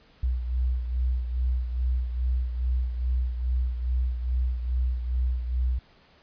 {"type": "beating tone pair", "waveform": "sine", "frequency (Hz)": [61.74, 64.14], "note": ["B1", "C2"], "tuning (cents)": [0, -34], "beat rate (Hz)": 2.4, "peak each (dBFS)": [-24, -32], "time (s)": [0.23, 5.79], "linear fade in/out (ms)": 5, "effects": ["pink hiss -58 dBFS RMS until 6.22 s", "resampled to 11025 Hz"]}